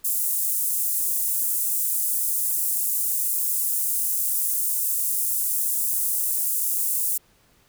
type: high-pass noise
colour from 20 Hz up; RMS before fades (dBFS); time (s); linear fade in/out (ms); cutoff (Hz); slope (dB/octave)
pink; -24; 0.04-7.18; 10; 9100; 24
effects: pink hiss -60 dBFS RMS until 7.68 s